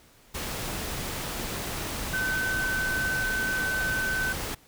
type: tone in noise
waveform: sine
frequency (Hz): 1525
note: G6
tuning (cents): -48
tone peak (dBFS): -26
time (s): 2.13-4.33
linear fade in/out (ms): 10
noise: pink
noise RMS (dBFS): -33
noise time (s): 0.34-4.55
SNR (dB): +4
effects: pink hiss -57 dBFS RMS until 4.67 s